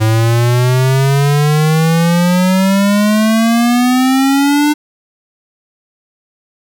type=exponential sweep; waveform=square; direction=up; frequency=108.8 to 300 Hz; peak=-9 dBFS; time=0-4.74 s; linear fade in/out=20 ms; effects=7-bit